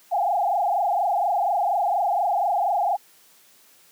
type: tone with frequency modulation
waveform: sine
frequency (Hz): 757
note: F#5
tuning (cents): +39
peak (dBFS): -19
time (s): 0.11-2.97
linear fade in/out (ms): 20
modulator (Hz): 24.2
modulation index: 3.2
effects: white hiss -55 dBFS RMS until 3.91 s + high-pass 150 Hz 12 dB/octave